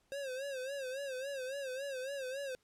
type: tone with vibrato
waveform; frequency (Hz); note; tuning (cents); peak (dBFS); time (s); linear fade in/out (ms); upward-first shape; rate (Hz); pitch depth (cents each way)
square; 536; C5; +42; -39; 0.12-2.55; 0; sine; 3.6; 100
effects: pink hiss -75 dBFS RMS until 2.63 s + low-pass 11000 Hz 12 dB/octave